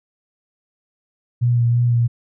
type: tone with vibrato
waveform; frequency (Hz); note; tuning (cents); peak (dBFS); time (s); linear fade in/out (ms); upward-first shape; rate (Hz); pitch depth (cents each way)
sine; 119.7; A#2; +46; -13; 1.41-2.08; 20; sine; 3; 22
effects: none